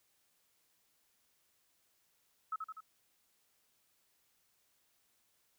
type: tone with echo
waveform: sine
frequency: 1292 Hz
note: E6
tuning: 35 cents flat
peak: -34 dBFS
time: 2.52-2.56 s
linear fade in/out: 5 ms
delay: 82 ms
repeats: 3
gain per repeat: -4 dB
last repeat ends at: 2.806 s
effects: white hiss -75 dBFS RMS until 5.58 s